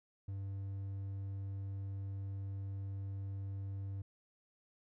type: tone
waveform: triangle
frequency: 98 Hz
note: G2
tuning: in tune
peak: -37 dBFS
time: 0.28-4.02 s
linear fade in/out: 5 ms
effects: none